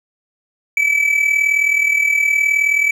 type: tone with amplitude modulation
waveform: triangle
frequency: 2300 Hz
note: D7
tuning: 37 cents flat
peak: -8 dBFS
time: 0.77-2.91 s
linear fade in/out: 2 ms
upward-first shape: sine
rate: 39.1 Hz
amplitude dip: 65%
effects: none